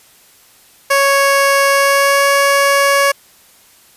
15% pulse tone with pitch glide, 554.4 to 559.2 Hz, C#5 to C#5, 0 to +15 cents, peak -3 dBFS, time 0.9-3.12 s, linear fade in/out 10 ms, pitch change +15 cents, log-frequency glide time 1.69-2.26 s, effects white hiss -47 dBFS RMS until 3.96 s + resampled to 32000 Hz

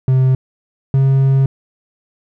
triangle tone pair in turn, 130.4 / 135 Hz, C3 / C#3, -5 / -45 cents, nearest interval minor second, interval 60 cents, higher second, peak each -7 dBFS, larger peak neither, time 0.08-0.35 / 0.94-1.46 s, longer second, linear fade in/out 2 ms, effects none

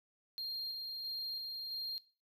triangle tone with tremolo, 4209 Hz, C8, 9 cents sharp, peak -37 dBFS, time 0.38-1.98 s, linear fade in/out 0 ms, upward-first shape square, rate 1.5 Hz, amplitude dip 25%, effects noise-tail reverb RT60 0.4 s tail -20 dB re dry

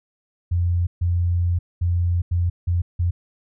sine tone bursts at uneven times, 87.31 Hz, F2, in tune, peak -17 dBFS, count 6, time 0.51-0.87 / 1.01-1.59 / 1.81-2.22 / 2.31-2.5 / 2.67-2.82 / 2.99-3.11 s, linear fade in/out 10 ms, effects none

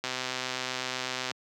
click train, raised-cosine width 0.2 ms, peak -14 dBFS, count 164, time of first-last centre 0.04-1.313 s, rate 128 Hz, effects high-pass 150 Hz 12 dB/octave

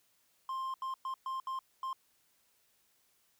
triangle tone bursts at uneven times, 1054 Hz, C6, 12 cents sharp, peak -33 dBFS, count 6, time 0.49-0.74 / 0.82-0.94 / 1.05-1.14 / 1.26-1.4 / 1.47-1.59 / 1.83-1.93 s, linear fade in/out 2 ms, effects white hiss -72 dBFS RMS until 3.39 s

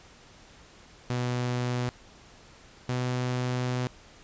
sawtooth tone pair in turn, 123.47 / 125.19 Hz, B2 / B2, 0 / +24 cents, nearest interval unison, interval 24 cents, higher second, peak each -23 dBFS, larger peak neither, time 1.1-1.89 / 2.89-3.87 s, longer second, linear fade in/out 0 ms, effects pink hiss -53 dBFS RMS until 4.23 s + resampled to 16000 Hz

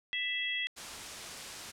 harmonic tone, 661 Hz, E5, 5 cents sharp, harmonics 3 / 4 / 5, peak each -35 / -38 / -35 dBFS, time 0.13-0.67 s, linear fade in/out 0 ms
white noise, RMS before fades -42 dBFS, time 0.76-1.72 s, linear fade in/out 20 ms
effects low-pass 8000 Hz 12 dB/octave

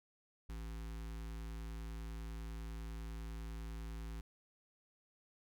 square tone with notch filter, 55 Hz, A1, in tune, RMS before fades -45 dBFS, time 0.49-4.21 s, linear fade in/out 5 ms, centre 590 Hz, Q 1.8, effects none

